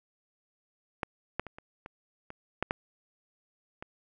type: clicks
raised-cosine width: 0.5 ms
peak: -15 / -14 / -27 / -30 / -27 / -27 / -13 / -13 / -25 dBFS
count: 9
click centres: 1.032 / 1.396 / 1.467 / 1.585 / 1.861 / 2.304 / 2.626 / 2.709 / 3.825 s
effects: none